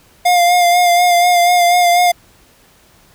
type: tone with vibrato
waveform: square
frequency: 705 Hz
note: F5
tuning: 16 cents sharp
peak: -9 dBFS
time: 0.25-2.12 s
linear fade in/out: 10 ms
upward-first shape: sine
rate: 4.1 Hz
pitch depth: 28 cents each way
effects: pink hiss -49 dBFS RMS until 3.14 s